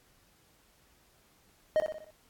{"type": "tone with echo", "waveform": "triangle", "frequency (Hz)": 622.3, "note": "D#5", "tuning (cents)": 0, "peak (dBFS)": -20, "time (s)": [1.76, 1.8], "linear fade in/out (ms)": 0, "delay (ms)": 61, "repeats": 5, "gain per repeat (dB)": -6, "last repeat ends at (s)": 2.105, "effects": ["pink hiss -65 dBFS RMS until 2.29 s", "AAC 64 kbps"]}